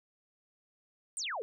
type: exponential sweep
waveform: sine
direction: down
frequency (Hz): 9220 to 401.1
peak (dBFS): -34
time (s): 1.17-1.42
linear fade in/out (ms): 0
effects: none